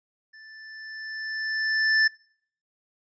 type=tone with level ramp; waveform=square; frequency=1760 Hz; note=A6; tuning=in tune; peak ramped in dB=-47 to -17 dBFS; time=0.33-2.08 s; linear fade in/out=10 ms; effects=noise-tail reverb RT60 0.6 s tail -25 dB re dry + resampled to 16000 Hz